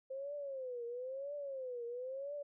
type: tone with vibrato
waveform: sine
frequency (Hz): 523.3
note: C5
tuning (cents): 0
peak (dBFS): -40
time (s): 0.1-2.43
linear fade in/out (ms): 10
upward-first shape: triangle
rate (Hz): 1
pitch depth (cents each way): 200
effects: none